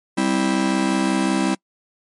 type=chord; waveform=45% pulse; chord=C major; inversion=second; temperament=just; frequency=196.22 / 261.6 / 327 Hz; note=G3 / C4 / E4; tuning=+2 / 0 / -14 cents; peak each=-22 dBFS; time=0.17-1.55 s; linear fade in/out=10 ms; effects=noise-tail reverb RT60 0.1 s tail -26 dB re dry + MP3 48 kbps